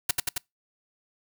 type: noise with echo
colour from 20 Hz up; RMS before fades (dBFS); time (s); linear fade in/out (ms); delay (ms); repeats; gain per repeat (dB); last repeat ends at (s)
white; -22; 0.09-0.11; 5; 90; 3; -2; 0.38
effects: noise-tail reverb RT60 0.2 s tail -26 dB re dry